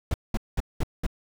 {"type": "noise bursts", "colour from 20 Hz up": "brown", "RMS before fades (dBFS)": -24, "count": 5, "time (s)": [0.11, 1.065], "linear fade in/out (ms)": 2, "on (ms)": 31, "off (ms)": 200, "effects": []}